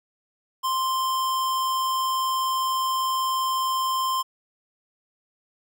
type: tone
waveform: square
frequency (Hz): 1046.5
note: C6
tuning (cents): 0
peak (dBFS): -23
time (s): 0.63-4.23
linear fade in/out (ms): 20
effects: none